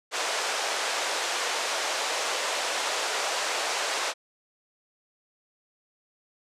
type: band-pass noise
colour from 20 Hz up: pink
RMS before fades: -29 dBFS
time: 0.11-4.14 s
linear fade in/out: 50 ms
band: 500 to 8000 Hz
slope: 24 dB/octave
effects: resampled to 32000 Hz